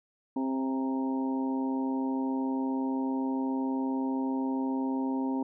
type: harmonic tone with a mistuned harmonic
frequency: 132.5 Hz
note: C3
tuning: 22 cents sharp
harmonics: 2 / 3 / 4 / 5 / 6 / 7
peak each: -28 / -40 / -43 / -46 / -43 / -39 dBFS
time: 0.36-5.43 s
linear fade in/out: 5 ms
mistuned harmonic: 6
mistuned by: +29 cents
effects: none